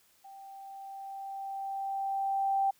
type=tone with level ramp; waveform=sine; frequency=783 Hz; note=G5; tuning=2 cents flat; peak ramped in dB=-47 to -24 dBFS; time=0.24-2.71 s; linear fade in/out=10 ms; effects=white hiss -66 dBFS RMS until 2.79 s